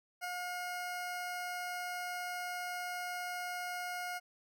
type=tone with ADSR envelope; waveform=20% pulse; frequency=717 Hz; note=F5; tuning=45 cents sharp; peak=-31 dBFS; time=0.21-4.2 s; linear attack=32 ms; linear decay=11 ms; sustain=-2 dB; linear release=29 ms; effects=none